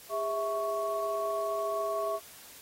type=tone cluster; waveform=sine; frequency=408.1 / 654 / 1113 Hz; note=G#4 / E5 / C#6; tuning=-30 / -14 / +7 cents; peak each=-36 / -31 / -34 dBFS; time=0.09-2.2 s; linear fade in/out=50 ms; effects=white hiss -51 dBFS RMS until 2.61 s + AAC 48 kbps